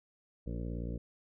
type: harmonic tone with a mistuned harmonic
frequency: 58.27 Hz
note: A#1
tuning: in tune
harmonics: 1 / 2 / 3 / 4 / 5 / 6 / 7 / 8 / 9 / 10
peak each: -38 / -42 / -43 / -46 / -47 / -53 / -55 / -50 / -53 / -58 dBFS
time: 0.46-0.98 s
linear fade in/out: 10 ms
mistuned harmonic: 6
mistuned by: +26 cents
effects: none